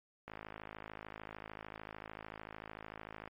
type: click train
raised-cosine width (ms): 0.5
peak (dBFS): -30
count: 161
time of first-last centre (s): 0.28-3.276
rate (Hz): 53.4
effects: MP3 32 kbps